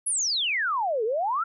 sine exponential two-way sweep, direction down then up, 11050 to 418.4 to 1415 Hz, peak -23 dBFS, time 0.06-1.44 s, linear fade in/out 10 ms, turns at 1.04 s, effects none

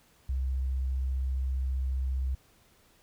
sine tone with vibrato, 65.41 Hz, C2, in tune, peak -27 dBFS, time 0.29-2.35 s, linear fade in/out 5 ms, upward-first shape sine, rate 15 Hz, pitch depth 11 cents each way, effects pink hiss -63 dBFS RMS until 3.02 s

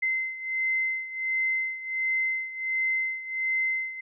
sine beating tone pair, 2066 / 2067.4 Hz, C7 / C7, -22 / -21 cents, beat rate 1.4 Hz, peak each -27 / -31 dBFS, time 0.02-4.01 s, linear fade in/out 10 ms, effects none

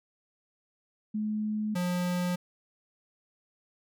sine / square tone pair in turn, 213.4 / 178.31 Hz, G#3 / F3, +47 / +36 cents, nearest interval minor third, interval 311 cents, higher first, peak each -28 dBFS, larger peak neither, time 1.14-1.75 / 1.75-2.36 s, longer neither, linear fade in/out 10 ms, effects none

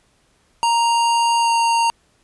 square tone with pitch glide, 932.3 to 925.9 Hz, A#5 to A#5, 0 to -12 cents, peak -15 dBFS, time 0.63-1.9 s, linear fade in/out 0 ms, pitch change -12 cents, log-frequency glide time 1.4-1.5 s, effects pink hiss -60 dBFS RMS until 2.23 s + resampled to 24000 Hz

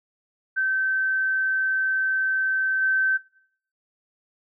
sine tone with level steps, 1544 Hz, G6, 27 cents flat, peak -20 / -18 dBFS, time 0.56-3.18 s, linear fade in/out 20 ms, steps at 2.81 s, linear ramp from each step 20 ms, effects noise-tail reverb RT60 0.6 s tail -21 dB re dry

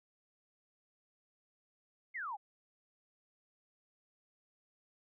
sine exponential sweep, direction down, 2217 to 761 Hz, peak -38 dBFS, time 2.14-2.37 s, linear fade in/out 20 ms, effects none

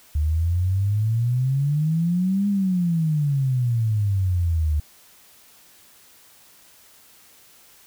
sine exponential two-way sweep, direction up then down, 73.42 to 204.6 to 73.42 Hz, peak -18 dBFS, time 0.15-4.8 s, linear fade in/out 5 ms, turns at 2.48 s, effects white hiss -52 dBFS RMS until 7.86 s

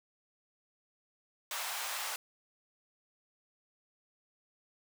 pink high-pass noise, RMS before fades -38 dBFS, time 1.51-2.16 s, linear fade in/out 2 ms, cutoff 750 Hz, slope 24 dB/octave, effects none

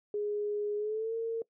sine tone with pitch glide, 415.3 to 455.5 Hz, G#4 to A#4, 0 to -40 cents, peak -30 dBFS, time 0.14-1.42 s, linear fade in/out 2 ms, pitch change +160 cents, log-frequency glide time 0.77-1.14 s, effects noise-tail reverb RT60 0.1 s tail -21 dB re dry

